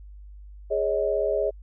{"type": "chord", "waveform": "sine", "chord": "Ab suspended fourth", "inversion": "none", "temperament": "equal with one note detuned", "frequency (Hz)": [415.3, 554.4, 631.3], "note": ["Ab4", "Db5", "Eb5"], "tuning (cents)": [0, 0, 25], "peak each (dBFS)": -26, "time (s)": [0.7, 1.51], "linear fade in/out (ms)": 20, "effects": ["added 50 Hz sine -41 dBFS peak until 1.62 s"]}